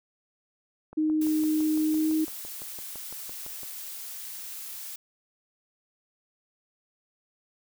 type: click train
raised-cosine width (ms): 1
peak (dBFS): -31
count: 17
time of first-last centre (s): 0.93-3.633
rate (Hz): 5.92
type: tone with pitch glide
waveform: sine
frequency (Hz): 310 to 314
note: D#4 to D#4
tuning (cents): -6 to +16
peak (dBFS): -22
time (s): 0.97-2.25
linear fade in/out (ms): 10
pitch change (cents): +22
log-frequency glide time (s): 1.87-2.11
type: noise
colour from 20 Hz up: blue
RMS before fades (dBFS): -39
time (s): 1.21-4.96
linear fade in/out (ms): 5
effects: none